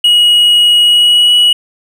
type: tone with pitch glide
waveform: triangle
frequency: 2902 to 2926 Hz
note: F#7 to F#7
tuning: -34 to -20 cents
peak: -3 dBFS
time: 0.04-1.53 s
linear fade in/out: 5 ms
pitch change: +14 cents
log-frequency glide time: 0.82-1.36 s
effects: none